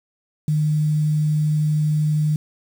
sine tone with quantisation, 152.1 Hz, D#3, 39 cents flat, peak -16 dBFS, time 0.48-2.36 s, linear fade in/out 2 ms, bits 7, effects none

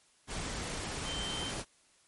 sine tone in noise, 3111 Hz, G7, 14 cents flat, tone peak -38 dBFS, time 1.04-1.53 s, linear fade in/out 50 ms, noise pink, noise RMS -38 dBFS, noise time 0.27-1.65 s, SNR -3 dB, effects white hiss -66 dBFS RMS until 2.07 s + MP3 48 kbps

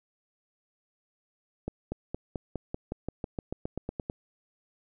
accelerating click train, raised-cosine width 2 ms, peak -19 dBFS, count 16, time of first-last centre 1.68-4.099 s, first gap 240 ms, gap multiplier 0.94, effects none

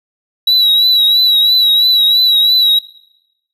triangle tone with vibrato, 3900 Hz, B7, 23 cents flat, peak -6 dBFS, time 0.47-2.79 s, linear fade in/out 5 ms, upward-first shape triangle, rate 3 Hz, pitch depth 58 cents each way, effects noise-tail reverb RT60 0.9 s tail -22 dB re dry

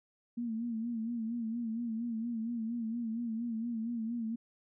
sine tone with vibrato, 230 Hz, A#3, 23 cents flat, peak -33 dBFS, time 0.37-4.36 s, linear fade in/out 10 ms, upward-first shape sine, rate 4.3 Hz, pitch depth 75 cents each way, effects none

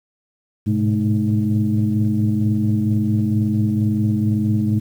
sine tone cluster, 105.7 / 110.1 / 127.8 / 213.3 / 313 Hz, G#2 / A2 / C3 / G#3 / D#4, +31 / +2 / -40 / +46 / +10 cents, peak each -19 / -26 / -25 / -18 / -25 dBFS, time 0.66-4.8 s, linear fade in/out 20 ms, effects tanh soft clip ceiling -7 dBFS + 8-bit

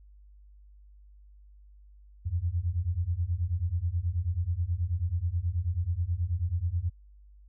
sine beating tone pair, 82.2 / 91.5 Hz, E2 / F#2, -4 / -19 cents, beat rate 9.3 Hz, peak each -30 / -29 dBFS, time 2.25-6.9 s, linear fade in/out 20 ms, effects added 50 Hz sine -51 dBFS peak until 7.48 s

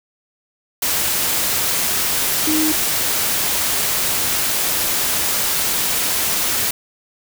sine tone in noise, 311.1 Hz, D#4, in tune, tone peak -17 dBFS, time 2.47-2.72 s, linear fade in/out 5 ms, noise white, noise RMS -19 dBFS, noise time 0.82-6.71 s, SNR -1 dB, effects none

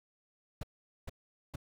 brown noise bursts, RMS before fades -38 dBFS, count 3, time 0.61-1.559 s, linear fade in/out 5 ms, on 23 ms, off 440 ms, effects none

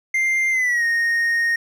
triangle tone with pitch glide, 2097 to 1857.5 Hz, C7 to A#6, +3 to -7 cents, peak -15 dBFS, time 0.14-1.56 s, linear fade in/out 5 ms, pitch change -210 cents, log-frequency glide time 0.51-0.84 s, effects none

